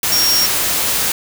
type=tone in noise; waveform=sine; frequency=5570 Hz; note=F8; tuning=5 cents flat; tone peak=-13 dBFS; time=0.12-0.46 s; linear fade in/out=2 ms; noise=white; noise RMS=-17 dBFS; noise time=0.03-1.12 s; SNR=+1 dB; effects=none